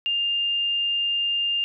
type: tone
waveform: sine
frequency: 2805 Hz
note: F7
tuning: 7 cents sharp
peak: -21 dBFS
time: 0.06-1.64 s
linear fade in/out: 0 ms
effects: none